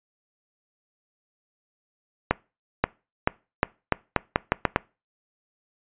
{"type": "accelerating click train", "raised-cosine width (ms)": 0.5, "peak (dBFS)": -3, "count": 10, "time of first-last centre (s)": [2.31, 4.761], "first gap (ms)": 530, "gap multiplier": 0.82, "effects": ["noise-tail reverb RT60 0.3 s tail -23 dB re dry", "resampled to 8000 Hz"]}